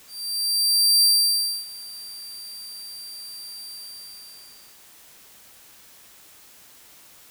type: tone with ADSR envelope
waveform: sawtooth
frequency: 4699 Hz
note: D8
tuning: in tune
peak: -11 dBFS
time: 0.07-4.81 s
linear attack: 960 ms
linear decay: 620 ms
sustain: -22 dB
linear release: 1100 ms
effects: white hiss -50 dBFS RMS until 7.3 s